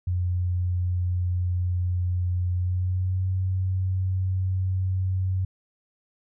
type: tone with pitch glide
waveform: sine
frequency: 89.6 to 93.51 Hz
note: F2 to F#2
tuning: +45 to +19 cents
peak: -22 dBFS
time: 0.07-5.45 s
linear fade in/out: 5 ms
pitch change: +74 cents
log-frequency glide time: 2.5-3.27 s
effects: none